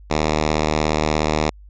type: tone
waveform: 5% pulse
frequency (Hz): 76.9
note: D#2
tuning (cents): -20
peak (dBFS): -6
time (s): 0.1-1.5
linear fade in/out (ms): 5
effects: added 50 Hz sine -40 dBFS peak until 1.69 s + resampled to 16000 Hz